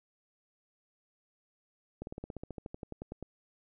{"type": "slowing click train", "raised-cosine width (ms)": 2, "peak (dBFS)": -27, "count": 17, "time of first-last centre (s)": [2.02, 3.227], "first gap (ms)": 51, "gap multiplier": 1.05, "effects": []}